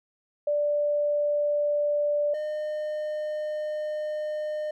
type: tone pair in turn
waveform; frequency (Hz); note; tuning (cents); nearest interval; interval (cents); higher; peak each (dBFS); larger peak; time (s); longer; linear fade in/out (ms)
sine / triangle; 587.3 / 608.1; D5 / D#5; 0 / -40; minor second; 60; second; -22 / -26; first; 0.47-2.34 / 2.34-4.71; second; 5
effects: none